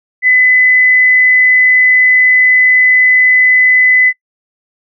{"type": "tone with frequency modulation", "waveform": "sine", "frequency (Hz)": 2011, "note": "B6", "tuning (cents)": 31, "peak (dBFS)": -5, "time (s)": [0.22, 4.13], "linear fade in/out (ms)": 50, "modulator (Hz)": 64, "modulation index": 0.21, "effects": ["noise-tail reverb RT60 0.1 s tail -23 dB re dry"]}